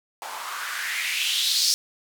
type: noise with band-pass filter sweep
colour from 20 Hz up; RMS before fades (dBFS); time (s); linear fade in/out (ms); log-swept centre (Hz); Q
blue; -26; 0.22-1.74; 0; 800 to 5200; 3.8
effects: none